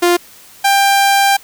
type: tone pair in turn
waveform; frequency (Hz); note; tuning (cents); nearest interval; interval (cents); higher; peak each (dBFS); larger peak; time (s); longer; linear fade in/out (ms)
sawtooth; 350 / 792.6; F4 / G5; +4 / +19; octave + major second; 1415; second; -5; neither; 0.02-0.17 / 0.64-1.37; second; 10
effects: white hiss -41 dBFS RMS until 1.43 s